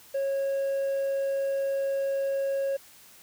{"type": "tone with hard clipping", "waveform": "sine", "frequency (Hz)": 548, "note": "C#5", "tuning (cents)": -20, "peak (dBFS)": -26, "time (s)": [0.14, 2.77], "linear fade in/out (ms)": 10, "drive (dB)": 2, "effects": ["white hiss -53 dBFS RMS until 3.22 s"]}